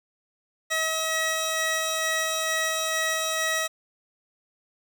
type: tone pair together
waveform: 15% pulse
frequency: 640 / 1917.8 Hz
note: D#5 / A#6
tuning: +49 / +49 cents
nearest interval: octave + perfect fifth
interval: 1900 cents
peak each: -21 dBFS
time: 0.7-3.68 s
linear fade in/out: 20 ms
effects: none